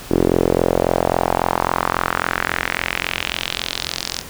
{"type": "tone with band-pass filter sweep", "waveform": "sawtooth", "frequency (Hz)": 43.65, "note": "F1", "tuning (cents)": 0, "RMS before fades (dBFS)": -20, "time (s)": [0.1, 4.22], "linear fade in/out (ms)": 20, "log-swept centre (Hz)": [350, 5400], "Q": 2.3, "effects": ["pink hiss -35 dBFS RMS until 4.29 s"]}